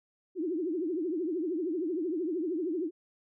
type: tone with vibrato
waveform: sine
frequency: 337.5 Hz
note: E4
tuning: 41 cents sharp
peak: -29 dBFS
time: 0.35-2.91 s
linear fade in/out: 50 ms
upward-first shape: triangle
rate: 13 Hz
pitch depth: 240 cents each way
effects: none